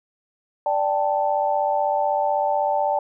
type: chord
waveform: sine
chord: D suspended fourth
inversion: none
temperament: equal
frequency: 587.3 / 784 / 880 Hz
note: D5 / G5 / A5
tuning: 0 / 0 / 0 cents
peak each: -23 dBFS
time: 0.66-2.99 s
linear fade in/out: 2 ms
effects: none